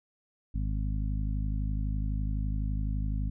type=harmonic tone; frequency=51.91 Hz; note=G#1; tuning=in tune; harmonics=1 / 2 / 3 / 4 / 5; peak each=-29 / -35 / -39 / -41 / -43 dBFS; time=0.54-3.3 s; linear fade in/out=10 ms; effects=none